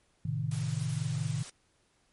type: chord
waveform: sine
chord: A diminished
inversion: none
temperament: equal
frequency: 110 / 130.81 / 155.56 Hz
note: A2 / C3 / Eb3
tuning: 0 / 0 / 0 cents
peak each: -35 / -34 / -33 dBFS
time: 0.25-1.43 s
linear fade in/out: 5 ms
type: noise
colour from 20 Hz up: white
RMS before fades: -45 dBFS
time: 0.51-1.5 s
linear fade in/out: 5 ms
effects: pink hiss -70 dBFS RMS until 2.12 s + MP3 48 kbps